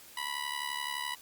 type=tone with amplitude modulation; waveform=15% pulse; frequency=983 Hz; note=B5; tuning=8 cents flat; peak=-24 dBFS; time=0.17-1.15 s; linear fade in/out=5 ms; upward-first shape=sine; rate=71.7 Hz; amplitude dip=80%; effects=white hiss -53 dBFS RMS until 1.21 s + Opus 48 kbps